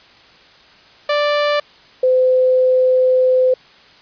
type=tone pair in turn; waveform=sawtooth / sine; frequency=587.3 / 511.7 Hz; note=D5 / C5; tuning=0 / -39 cents; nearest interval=major second; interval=239 cents; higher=first; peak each=-10 dBFS; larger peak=neither; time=1.09-1.6 / 2.03-3.54 s; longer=second; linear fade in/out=5 ms; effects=white hiss -46 dBFS RMS until 4.01 s + resampled to 11025 Hz